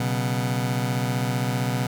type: chord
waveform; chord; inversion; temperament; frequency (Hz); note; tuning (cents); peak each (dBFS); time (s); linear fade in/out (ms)
sawtooth; B suspended second; none; just; 123.47 / 138.9 / 185.21; B2 / C#3 / F#3; 0 / +4 / +2; -20 / -25 / -26; 0-1.87; 5
effects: none